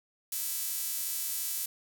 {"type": "tone with high-pass filter", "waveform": "sawtooth", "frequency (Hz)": 331.4, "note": "E4", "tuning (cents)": 9, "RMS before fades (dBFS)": -34, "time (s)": [0.32, 1.66], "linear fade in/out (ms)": 5, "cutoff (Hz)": 9600, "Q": 0.59, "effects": []}